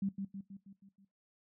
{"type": "tone with echo", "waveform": "sine", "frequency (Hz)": 195.9, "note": "G3", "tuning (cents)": -1, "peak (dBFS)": -31, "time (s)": [0.02, 0.09], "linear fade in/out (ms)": 5, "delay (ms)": 160, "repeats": 6, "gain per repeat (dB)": -5, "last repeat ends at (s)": 1.05, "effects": ["noise-tail reverb RT60 0.2 s tail -18 dB re dry"]}